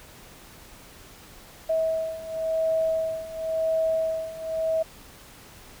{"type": "beating tone pair", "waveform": "sine", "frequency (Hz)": [644, 644.94], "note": ["E5", "E5"], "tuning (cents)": [-41, -38], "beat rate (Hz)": 0.94, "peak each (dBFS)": [-28, -25], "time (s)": [1.69, 4.83], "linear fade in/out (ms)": 10, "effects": ["pink hiss -48 dBFS RMS until 5.8 s"]}